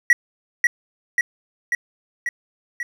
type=tone with echo; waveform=triangle; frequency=1924 Hz; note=B6; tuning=46 cents flat; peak=-7 dBFS; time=0.1-0.13 s; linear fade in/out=2 ms; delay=540 ms; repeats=5; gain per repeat=-3 dB; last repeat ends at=2.83 s; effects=none